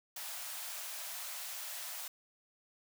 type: high-pass noise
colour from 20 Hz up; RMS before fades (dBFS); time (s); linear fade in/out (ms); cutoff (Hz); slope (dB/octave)
white; -43; 0.16-2.08; 5; 560; 96
effects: none